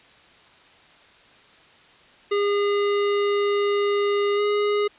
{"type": "tone with pitch glide", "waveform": "square", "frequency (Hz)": [407.1, 413.7], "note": ["G#4", "G#4"], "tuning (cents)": [-35, -7], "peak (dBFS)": -20, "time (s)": [2.31, 4.88], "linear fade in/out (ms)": 10, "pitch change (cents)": 28, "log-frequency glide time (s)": [4.35, 4.41], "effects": ["white hiss -52 dBFS RMS until 4.98 s", "resampled to 8000 Hz"]}